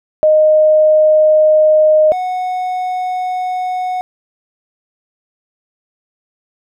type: tone pair in turn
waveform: sine / triangle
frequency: 618 / 734.9 Hz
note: D#5 / F#5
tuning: -12 / -12 cents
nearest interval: minor third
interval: 300 cents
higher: second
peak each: -6 / -14 dBFS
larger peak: first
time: 0.23-2.12 / 2.12-4.01 s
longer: neither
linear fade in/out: 0 ms
effects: none